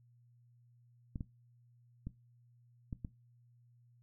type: clicks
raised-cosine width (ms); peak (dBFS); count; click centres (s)
5; -28; 5; 1.158 / 1.208 / 2.07 / 2.928 / 3.048
effects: noise-tail reverb RT60 0.2 s tail -17 dB re dry + added 120 Hz sine -63 dBFS peak until 4.02 s

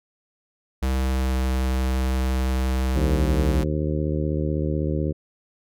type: tone with pitch glide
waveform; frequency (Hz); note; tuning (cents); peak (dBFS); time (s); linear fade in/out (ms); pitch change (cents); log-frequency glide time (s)
square; 65.41 to 64.7; C2 to C2; 0 to -19; -21; 0.82-3.64; 10; -19; 1-1.37
type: harmonic tone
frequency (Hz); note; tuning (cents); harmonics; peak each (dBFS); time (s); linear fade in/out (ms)
76; D#2; -40; 1 / 2 / 3 / 4 / 5 / 6 / 7; -26 / -26 / -32 / -29 / -31 / -35 / -33; 2.95-5.13; 20
effects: none

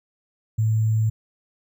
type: tone with sample-and-hold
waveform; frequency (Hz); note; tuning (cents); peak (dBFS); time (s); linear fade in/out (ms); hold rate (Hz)
sine; 110; A2; 0; -17; 0.58-1.1; 10; 7350
effects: none

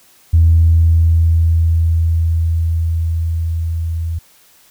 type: tone with level ramp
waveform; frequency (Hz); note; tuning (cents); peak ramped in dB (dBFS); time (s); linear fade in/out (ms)
sine; 82.41; E2; 0; -5 to -17; 0.33-4.19; 10
effects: tanh soft clip ceiling -1 dBFS + white hiss -49 dBFS RMS until 4.7 s

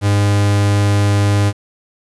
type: tone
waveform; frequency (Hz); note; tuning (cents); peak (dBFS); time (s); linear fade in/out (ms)
45% pulse; 101.8; G#2; -34; -11; 0.01-1.53; 50
effects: resampled to 24000 Hz + 7-bit

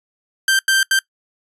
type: tone bursts at uneven times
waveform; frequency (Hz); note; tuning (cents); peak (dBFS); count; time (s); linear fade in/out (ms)
sawtooth; 1568; G6; 0; -9; 3; 0.48-0.59 / 0.68-0.83 / 0.91-0.99; 2
effects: noise-tail reverb RT60 0.1 s tail -21 dB re dry + resampled to 32000 Hz

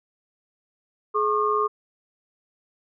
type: tone cluster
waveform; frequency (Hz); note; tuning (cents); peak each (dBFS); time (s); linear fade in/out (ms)
sine; 423.2 / 1086 / 1205; G#4 / C#6 / D6; +33 / -36 / +44; -24; 1.14-1.68; 20
effects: none

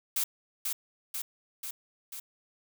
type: noise with echo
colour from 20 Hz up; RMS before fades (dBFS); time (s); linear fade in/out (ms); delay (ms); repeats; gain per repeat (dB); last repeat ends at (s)
blue; -29; 0.16-0.24; 5; 490; 4; -3; 2.2
effects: none

